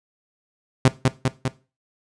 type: tone with echo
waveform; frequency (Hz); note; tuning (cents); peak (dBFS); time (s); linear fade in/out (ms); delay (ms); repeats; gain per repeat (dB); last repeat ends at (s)
sawtooth; 130.81; C3; 0; -7; 0.85-0.88; 2; 200; 3; -3; 1.48
effects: noise-tail reverb RT60 0.3 s tail -17 dB re dry + resampled to 22050 Hz